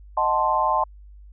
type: chord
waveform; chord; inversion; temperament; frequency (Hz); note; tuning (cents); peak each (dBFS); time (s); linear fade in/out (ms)
sine; D# diminished seventh; none; equal; 622.3 / 740 / 880 / 1046.5; D#5 / F#5 / A5 / C6; 0 / 0 / 0 / 0; -26 / -27 / -22 / -22; 0.17-0.84; 5
effects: added 50 Hz sine -42 dBFS peak until 1.32 s